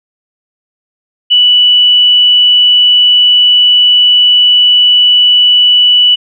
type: tone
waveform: sine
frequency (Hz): 2960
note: F#7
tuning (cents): 0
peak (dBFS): -3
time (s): 1.3-6.16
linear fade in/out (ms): 20
effects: none